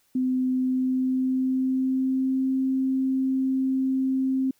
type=tone with pitch glide; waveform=sine; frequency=256.6 to 263.7 Hz; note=C4 to C4; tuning=-34 to +14 cents; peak=-21 dBFS; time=0.15-4.51 s; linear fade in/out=5 ms; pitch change=+48 cents; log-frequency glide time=0.51-2.52 s; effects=white hiss -66 dBFS RMS until 4.59 s